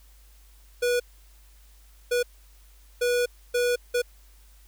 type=tone bursts at uneven times; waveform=square; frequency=486.9 Hz; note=B4; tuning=25 cents flat; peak=-22 dBFS; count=5; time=0.82-1 / 2.11-2.23 / 3.01-3.26 / 3.54-3.76 / 3.94-4.02 s; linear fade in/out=10 ms; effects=added 50 Hz sine -51 dBFS peak until 4.67 s + white hiss -60 dBFS RMS until 4.67 s